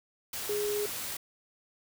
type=tone in noise; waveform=sine; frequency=415.3 Hz; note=G#4; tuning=in tune; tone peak=-29 dBFS; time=0.49-0.86 s; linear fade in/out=5 ms; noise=white; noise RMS=-37 dBFS; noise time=0.33-1.17 s; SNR=+5 dB; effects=none